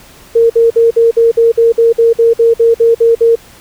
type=tone bursts; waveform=sine; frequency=461.2 Hz; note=A#4; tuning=19 cents flat; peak=-4 dBFS; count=15; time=0.35-3.356 s; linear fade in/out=10 ms; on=150 ms; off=54 ms; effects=pink hiss -39 dBFS RMS until 3.6 s